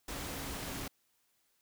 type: tone in noise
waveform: sine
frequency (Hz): 274.4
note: C#4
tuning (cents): -17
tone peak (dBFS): -49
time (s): 0.08-0.88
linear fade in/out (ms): 5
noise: pink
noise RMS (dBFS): -41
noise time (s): 0.08-0.88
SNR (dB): -11
effects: white hiss -75 dBFS RMS until 1.61 s